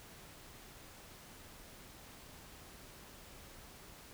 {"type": "silence", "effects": ["pink hiss -55 dBFS RMS until 4.13 s"]}